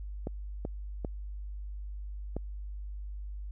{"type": "clicks", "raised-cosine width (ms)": 2, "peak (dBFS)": -21, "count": 4, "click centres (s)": [0.271, 0.651, 1.048, 2.366], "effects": ["added 50 Hz sine -37 dBFS peak until 3.51 s"]}